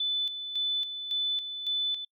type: tone with tremolo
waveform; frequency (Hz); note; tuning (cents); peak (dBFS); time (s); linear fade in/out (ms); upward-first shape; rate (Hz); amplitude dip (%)
sine; 3500; A7; -10; -26; 0-2.05; 5; square; 1.8; 60
effects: noise-tail reverb RT60 0.1 s tail -25 dB re dry